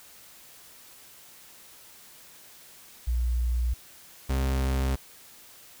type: tone pair in turn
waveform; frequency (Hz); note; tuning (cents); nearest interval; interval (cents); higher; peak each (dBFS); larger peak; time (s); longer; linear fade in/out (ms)
sine / 40% pulse; 60 / 66.19; B1 / C2; -49 / +21; major second; 170; second; -23 / -23; neither; 3.07-3.74 / 4.29-4.96; neither; 10
effects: white hiss -51 dBFS RMS until 5.8 s